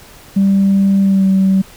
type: tone with pitch glide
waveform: sine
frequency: 196 to 191.63 Hz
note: G3 to G3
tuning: 0 to -39 cents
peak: -7 dBFS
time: 0.36-1.62 s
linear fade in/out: 10 ms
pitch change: -39 cents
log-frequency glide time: 1.01-1.28 s
effects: tanh soft clip ceiling -5 dBFS + pink hiss -40 dBFS RMS until 1.76 s